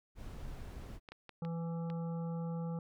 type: noise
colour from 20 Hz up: brown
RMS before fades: -45 dBFS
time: 0.15-1 s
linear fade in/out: 50 ms
type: clicks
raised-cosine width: 0.3 ms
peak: -33 dBFS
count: 5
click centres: 1.088 / 1.12 / 1.293 / 1.45 / 1.901 s
type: harmonic tone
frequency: 166.8 Hz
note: E3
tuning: 21 cents sharp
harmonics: 1 / 3 / 5 / 7 / 8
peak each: -36 / -46 / -51 / -57 / -60 dBFS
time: 1.42-2.79 s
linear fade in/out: 2 ms
effects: none